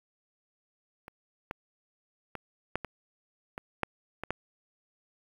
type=clicks; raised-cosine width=0.5 ms; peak=-29 / -20 / -22 / -14 / -21 / -22 / -12 / -20 / -15 dBFS; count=9; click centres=1.081 / 1.511 / 2.353 / 2.756 / 2.847 / 3.579 / 3.833 / 4.236 / 4.306 s; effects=8-bit